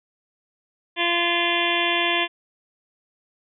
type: harmonic tone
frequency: 344.4 Hz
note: F4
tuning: 24 cents flat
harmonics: 1 / 2 / 3 / 5 / 6 / 7 / 8 / 9 / 10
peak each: -28 / -28 / -28 / -28 / -28 / -28 / -28 / -28 / -28 dBFS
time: 0.96-2.28 s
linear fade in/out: 50 ms
effects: none